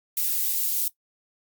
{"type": "noise with high-pass filter sweep", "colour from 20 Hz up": "violet", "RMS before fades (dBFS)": -25, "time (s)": [0.17, 0.88], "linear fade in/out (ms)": 2, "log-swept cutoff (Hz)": [1400, 3100], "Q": 0.89, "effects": ["noise-tail reverb RT60 0.1 s tail -17 dB re dry", "Opus 48 kbps"]}